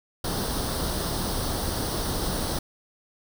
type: noise with comb filter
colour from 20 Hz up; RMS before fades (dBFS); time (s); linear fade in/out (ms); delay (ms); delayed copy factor
pink; -28; 0.24-2.59; 5; 0.21; +0.7
effects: none